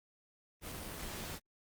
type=noise with amplitude modulation; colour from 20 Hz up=pink; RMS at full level=-41 dBFS; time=0.61-1.4 s; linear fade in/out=50 ms; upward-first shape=sine; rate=248 Hz; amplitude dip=55%; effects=Opus 24 kbps